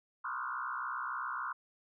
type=tone with frequency modulation; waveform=sine; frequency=1238 Hz; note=D#6; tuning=9 cents flat; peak=-35 dBFS; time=0.24-1.53 s; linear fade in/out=10 ms; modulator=63.5 Hz; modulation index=3.8; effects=none

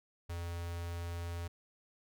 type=tone with notch filter; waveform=square; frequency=85.6 Hz; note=F2; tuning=34 cents flat; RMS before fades=-40 dBFS; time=0.29-1.48 s; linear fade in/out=10 ms; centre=220 Hz; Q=1.2; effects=none

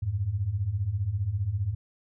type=beating tone pair; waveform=sine; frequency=89.2 / 104.2 Hz; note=F2 / G#2; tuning=+37 / +6 cents; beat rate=15 Hz; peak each=-31 / -27 dBFS; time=0.02-1.75 s; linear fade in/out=10 ms; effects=none

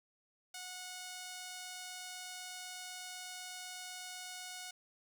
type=tone; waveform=5% pulse; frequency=732 Hz; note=F#5; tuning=19 cents flat; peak=-33 dBFS; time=0.54-4.71 s; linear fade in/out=5 ms; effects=none

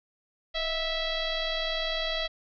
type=tone with frequency modulation; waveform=sine; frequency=1966 Hz; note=B6; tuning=8 cents flat; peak=-27 dBFS; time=0.54-2.28 s; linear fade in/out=20 ms; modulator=662 Hz; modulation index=3.4; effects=none

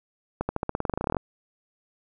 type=accelerating click train; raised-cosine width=1 ms; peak=-12 dBFS; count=18; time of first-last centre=0.41-1.168 s; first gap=80 ms; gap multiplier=0.92; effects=none

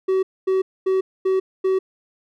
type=tone bursts; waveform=triangle; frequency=379.1 Hz; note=F#4; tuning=42 cents sharp; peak=-14 dBFS; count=5; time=0.08-1.79 s; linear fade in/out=10 ms; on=150 ms; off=240 ms; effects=none

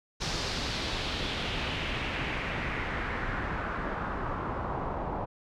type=noise with low-pass filter sweep; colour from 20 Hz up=pink; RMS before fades=-33 dBFS; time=0.2-5.26 s; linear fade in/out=20 ms; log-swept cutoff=5200 to 860 Hz; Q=2.2; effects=none

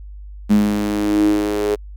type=tone with high-pass filter sweep; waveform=sawtooth; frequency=103.83 Hz; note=G#2; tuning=in tune; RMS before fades=-17 dBFS; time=0.49-1.76 s; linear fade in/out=20 ms; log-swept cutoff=210 to 410 Hz; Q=9.6; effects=added 50 Hz sine -32 dBFS peak until 1.96 s

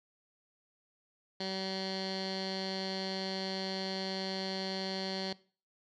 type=tone with low-pass filter; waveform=15% pulse; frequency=190.6 Hz; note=G3; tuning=48 cents flat; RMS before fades=-37 dBFS; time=1.4-5.33 s; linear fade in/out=5 ms; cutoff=4300 Hz; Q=7.4; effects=noise-tail reverb RT60 0.4 s tail -20 dB re dry

